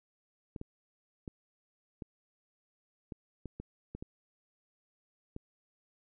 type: clicks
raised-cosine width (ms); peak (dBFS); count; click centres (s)
3; -28; 10; 0.562 / 0.614 / 1.278 / 2.022 / 3.122 / 3.457 / 3.6 / 3.95 / 4.025 / 5.364
effects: none